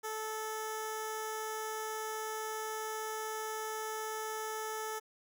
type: tone with notch filter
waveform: 10% pulse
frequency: 436.2 Hz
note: A4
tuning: 15 cents flat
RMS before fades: -39 dBFS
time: 0.03-5 s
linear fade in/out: 20 ms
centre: 2500 Hz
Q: 1.2
effects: none